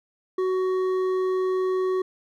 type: tone with hard clipping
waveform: sine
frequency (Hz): 372.9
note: F#4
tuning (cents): +14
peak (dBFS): -23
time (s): 0.38-2.02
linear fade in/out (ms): 5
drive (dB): 7
effects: none